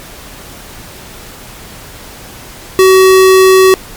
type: tone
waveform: square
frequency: 377.7 Hz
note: F#4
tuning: 36 cents sharp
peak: -3 dBFS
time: 2.79-3.74 s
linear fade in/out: 0 ms
effects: pink hiss -31 dBFS RMS until 3.96 s + MP3 96 kbps